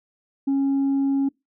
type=tone; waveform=sine; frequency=274.6 Hz; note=C#4; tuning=16 cents flat; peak=-16 dBFS; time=0.47-1.29 s; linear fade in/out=10 ms; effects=noise-tail reverb RT60 0.2 s tail -24 dB re dry + tanh soft clip ceiling -17 dBFS